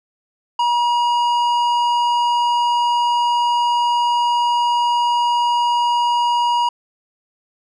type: tone with tanh clipping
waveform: sine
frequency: 957 Hz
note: A#5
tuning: 45 cents sharp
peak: -16 dBFS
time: 0.59-6.69 s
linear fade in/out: 5 ms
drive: 11 dB
effects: none